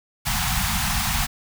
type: band-stop noise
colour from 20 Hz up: pink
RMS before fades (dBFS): -23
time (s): 0.25-1.27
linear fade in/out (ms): 20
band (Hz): 230 to 700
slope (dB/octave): 96
effects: none